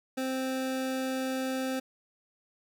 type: tone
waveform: 25% pulse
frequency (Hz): 261.6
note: C4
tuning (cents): 0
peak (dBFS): -26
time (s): 0.17-1.8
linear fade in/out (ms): 10
effects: none